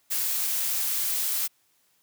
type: noise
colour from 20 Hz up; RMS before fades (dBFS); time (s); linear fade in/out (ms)
blue; -27; 0.1-1.48; 20
effects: white hiss -67 dBFS RMS until 2.02 s + high-pass 80 Hz 12 dB/octave